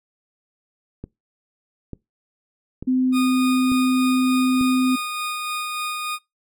click train, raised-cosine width 3 ms, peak -19 dBFS, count 5, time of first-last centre 1.04-4.611 s, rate 1.12 Hz
sine tone, 256.7 Hz, C4, 33 cents flat, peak -16 dBFS, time 2.87-4.96 s, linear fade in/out 10 ms
20% pulse tone with tremolo, 1231 Hz, D#6, 19 cents flat, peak -19 dBFS, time 3.12-6.19 s, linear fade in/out 50 ms, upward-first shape sine, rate 3.4 Hz, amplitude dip 25%
effects noise-tail reverb RT60 0.2 s tail -23 dB re dry

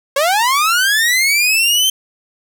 sawtooth linear sweep, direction up, 531 to 3136 Hz, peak -8 dBFS, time 0.16-1.9 s, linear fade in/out 5 ms, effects none

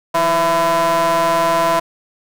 45% pulse ring-modulated tone, 169 Hz, E3, 43 cents sharp, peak -10 dBFS, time 0.14-1.8 s, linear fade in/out 10 ms, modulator 835 Hz, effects none

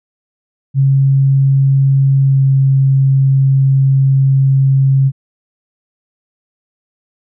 sine tone with pitch glide, 136.3 to 135.28 Hz, C#3 to C#3, -29 to -42 cents, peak -7 dBFS, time 0.74-5.12 s, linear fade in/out 50 ms, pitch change -13 cents, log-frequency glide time 2.24-2.42 s, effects none

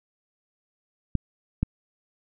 clicks, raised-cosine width 5 ms, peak -10 dBFS, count 2, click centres 1.153 / 1.63 s, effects none

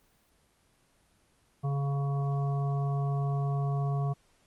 harmonic tone, 140 Hz, C#3, 18 cents sharp, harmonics 1 / 3 / 5 / 7 / 8, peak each -27 / -41 / -39 / -52 / -43 dBFS, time 1.63-4.14 s, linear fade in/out 20 ms, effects pink hiss -67 dBFS RMS until 4.46 s + Opus 24 kbps

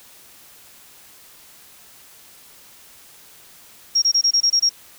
sine tone bursts, 5588 Hz, F8, in tune, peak -13 dBFS, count 8, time 3.95-4.694 s, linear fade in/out 10 ms, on 72 ms, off 24 ms, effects white hiss -47 dBFS RMS until 4.98 s

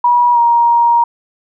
sine tone with pitch glide, 966 to 941.8 Hz, B5 to A#5, -39 to +18 cents, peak -7 dBFS, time 0.04-1.04 s, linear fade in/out 5 ms, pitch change -43 cents, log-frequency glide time 0.33-0.38 s, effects none

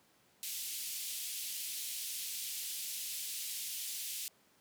white band-pass noise, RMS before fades -41 dBFS, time 0.43-4.28 s, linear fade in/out 0 ms, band 2600 to 15000 Hz, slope 24 dB/octave, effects pink hiss -68 dBFS RMS until 4.6 s + high-pass 150 Hz 12 dB/octave

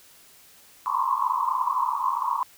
pink band-pass noise, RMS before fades -25 dBFS, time 0.86-2.43 s, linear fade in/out 0 ms, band 950 to 1100 Hz, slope 96 dB/octave, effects white hiss -53 dBFS RMS until 2.57 s

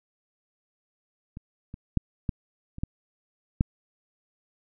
clicks, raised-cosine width 5 ms, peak -26 / -26 / -9 / -14 / -27 / -14 / -8 dBFS, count 7, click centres 1.371 / 1.741 / 1.973 / 2.292 / 2.784 / 2.835 / 3.609 s, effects none

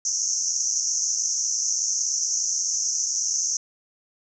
white band-pass noise, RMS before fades -25 dBFS, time 0.05-3.57 s, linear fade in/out 2 ms, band 5700 to 6500 Hz, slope 96 dB/octave, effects none

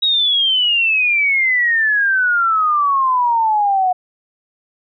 sine exponential sweep, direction down, 3827 to 724 Hz, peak -12 dBFS, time 0.02-3.93 s, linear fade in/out 10 ms, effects none

